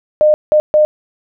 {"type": "tone bursts at uneven times", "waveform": "sine", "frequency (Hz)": 608, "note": "D#5", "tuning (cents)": -40, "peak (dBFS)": -6, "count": 3, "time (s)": [[0.21, 0.34], [0.52, 0.6], [0.74, 0.85]], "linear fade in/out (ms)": 0, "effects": []}